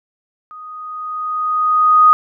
sine tone with level ramp, 1244.5 Hz, D#6, in tune, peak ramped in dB -32 to -4 dBFS, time 0.51-2.13 s, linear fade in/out 0 ms, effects none

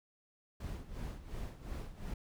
brown noise with tremolo, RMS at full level -40 dBFS, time 0.6-2.14 s, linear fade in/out 5 ms, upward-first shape sine, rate 2.8 Hz, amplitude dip 75%, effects none

